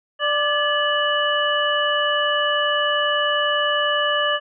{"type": "harmonic tone with a mistuned harmonic", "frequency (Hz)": 590, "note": "D5", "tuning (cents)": 8, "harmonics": [1, 2, 3, 5], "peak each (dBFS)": [-23, -23, -23, -23], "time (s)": [0.19, 4.4], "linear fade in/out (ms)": 50, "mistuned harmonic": 3, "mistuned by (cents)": -52, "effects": []}